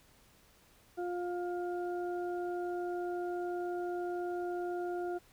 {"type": "harmonic tone", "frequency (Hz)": 353.2, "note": "F4", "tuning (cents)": 20, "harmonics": [1, 2, 4], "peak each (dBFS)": [-35, -40, -49], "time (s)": [0.97, 5.19], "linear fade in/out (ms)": 20, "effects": ["pink hiss -64 dBFS RMS until 5.32 s"]}